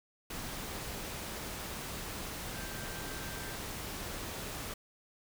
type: tone in noise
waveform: sine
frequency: 1568 Hz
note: G6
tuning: in tune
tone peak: -49 dBFS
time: 2.54-3.56 s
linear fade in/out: 5 ms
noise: pink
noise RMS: -41 dBFS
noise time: 0.3-4.74 s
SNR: -11 dB
effects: none